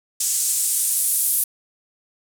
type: noise with band-pass filter sweep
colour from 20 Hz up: blue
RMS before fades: -21 dBFS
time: 0.2-1.44 s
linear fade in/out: 5 ms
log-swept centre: 7300 to 11000 Hz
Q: 1.9
effects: none